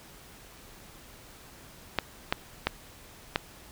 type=clicks; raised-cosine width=0.3 ms; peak=-8 dBFS; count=4; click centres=1.987 / 2.325 / 2.67 / 3.359 s; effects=pink hiss -51 dBFS RMS until 3.71 s